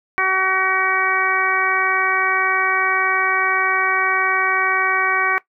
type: harmonic tone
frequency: 378.3 Hz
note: F#4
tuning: 38 cents sharp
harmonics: 1 / 2 / 3 / 4 / 5 / 6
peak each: -28 / -26 / -20 / -22 / -23 / -22 dBFS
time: 0.18-5.38 s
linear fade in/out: 0 ms
effects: noise-tail reverb RT60 0.1 s tail -18 dB re dry